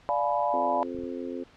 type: chord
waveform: sine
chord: D diminished seventh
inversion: none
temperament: equal with one note detuned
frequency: 587.3 / 698.5 / 849.5 / 987.8 Hz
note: D5 / F5 / Ab5 / Cb6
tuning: 0 / 0 / +39 / 0 cents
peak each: -29 dBFS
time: 0.09-0.83 s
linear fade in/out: 0 ms
type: harmonic tone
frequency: 87.31 Hz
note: F2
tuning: in tune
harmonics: 3 / 4 / 5 / 6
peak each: -35 / -37 / -39 / -41 dBFS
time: 0.53-1.44 s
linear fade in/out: 10 ms
type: clicks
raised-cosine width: 5 ms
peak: -34 dBFS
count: 3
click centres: 0.948 / 0.988 / 1.037 s
effects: pink hiss -56 dBFS RMS until 1.56 s + low-pass 4000 Hz 12 dB/octave